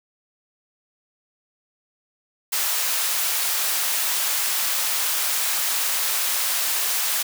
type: high-pass noise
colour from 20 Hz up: white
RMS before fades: -23 dBFS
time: 2.52-7.23 s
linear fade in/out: 10 ms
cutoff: 740 Hz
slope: 12 dB/octave
effects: none